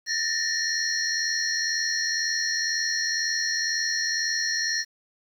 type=tone cluster; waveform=sine; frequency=1778 / 1860 / 4244 / 5470 / 5720 Hz; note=A6 / A#6 / C8 / F8 / F8; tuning=+18 / -4 / +24 / -37 / +41 cents; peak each=-30 dBFS; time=0.06-4.85 s; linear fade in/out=50 ms; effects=tanh soft clip ceiling -12 dBFS + 9-bit